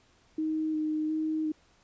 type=tone with vibrato; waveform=sine; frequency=311.1 Hz; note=D#4; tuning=in tune; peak=-27 dBFS; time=0.38-1.52 s; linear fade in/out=5 ms; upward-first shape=square; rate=1.4 Hz; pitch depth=13 cents each way; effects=pink hiss -64 dBFS RMS until 1.83 s + resampled to 16000 Hz

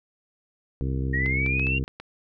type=harmonic tone; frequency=65.9 Hz; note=C2; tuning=13 cents sharp; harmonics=1 / 2 / 3 / 4 / 5 / 6 / 7; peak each=-27 / -28 / -38 / -34 / -38 / -41 / -41 dBFS; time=0.81-1.84 s; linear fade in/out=0 ms
type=linear sweep; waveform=sine; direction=up; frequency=1856 to 2794 Hz; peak=-24 dBFS; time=1.13-1.79 s; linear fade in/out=10 ms
type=clicks; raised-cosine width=0.3 ms; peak=-22 dBFS; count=6; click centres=1.261 / 1.463 / 1.596 / 1.669 / 1.879 / 2 s
effects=none

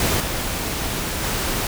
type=noise with level steps; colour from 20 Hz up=pink; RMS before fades=-20 / -25 / -23 dBFS; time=0-1.67 s; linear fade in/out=2 ms; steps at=0.2 / 1.23 s; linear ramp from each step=2 ms; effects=none

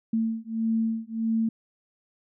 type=beating tone pair; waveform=sine; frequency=223.9 / 225.5 Hz; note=A3 / A3; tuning=+30 / +43 cents; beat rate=1.6 Hz; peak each=-27 dBFS; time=0.13-1.49 s; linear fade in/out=5 ms; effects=none

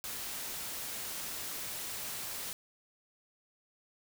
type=noise; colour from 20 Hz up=white; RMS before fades=-40 dBFS; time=0.04-2.53 s; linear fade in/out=0 ms; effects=none

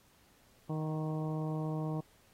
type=harmonic tone with a mistuned harmonic; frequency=156.1 Hz; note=D#3; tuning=6 cents sharp; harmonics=1 / 2 / 3 / 4 / 5 / 6 / 7; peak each=-34 / -40 / -44 / -46 / -48 / -50 / -51 dBFS; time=0.69-2.01 s; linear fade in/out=10 ms; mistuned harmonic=5; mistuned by=-23 cents; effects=pink hiss -66 dBFS RMS until 2.33 s + AAC 48 kbps

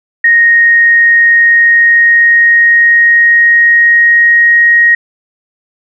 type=tone with pitch glide; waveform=sine; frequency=1864.7 to 1879.8 Hz; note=A#6 to A#6; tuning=0 to +14 cents; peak=-3 dBFS; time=0.24-4.95 s; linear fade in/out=5 ms; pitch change=+14 cents; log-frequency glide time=1.32-4.82 s; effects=none

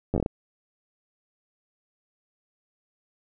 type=slowing click train; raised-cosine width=2 ms; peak=-12 dBFS; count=7; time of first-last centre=0.14-0.261 s; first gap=10 ms; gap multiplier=1.28; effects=none

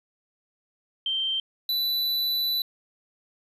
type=tone pair in turn; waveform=sine / square; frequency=3136 / 3977 Hz; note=G7 / B7; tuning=0 / +11 cents; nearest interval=major third; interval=411 cents; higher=second; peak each=-24 / -24 dBFS; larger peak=neither; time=1.06-1.4 / 1.69-2.62 s; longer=second; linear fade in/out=2 ms; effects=resampled to 32000 Hz + 11-bit

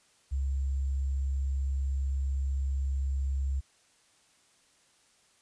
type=tone with sample-and-hold; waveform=sine; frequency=67.8 Hz; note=C#2; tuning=38 cents flat; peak=-27 dBFS; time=0.31-3.61 s; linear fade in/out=20 ms; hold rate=7350 Hz; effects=white hiss -65 dBFS RMS until 5.41 s + resampled to 22050 Hz

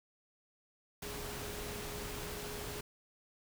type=tone in noise; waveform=sine; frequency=415.3 Hz; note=G#4; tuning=in tune; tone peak=-47 dBFS; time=1.02-2.81 s; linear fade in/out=5 ms; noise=pink; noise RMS=-43 dBFS; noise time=1.02-2.81 s; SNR=-7 dB; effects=none

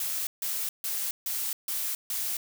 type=noise bursts; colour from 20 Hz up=blue; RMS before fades=-31 dBFS; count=6; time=0-2.37 s; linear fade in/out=2 ms; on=270 ms; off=150 ms; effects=none

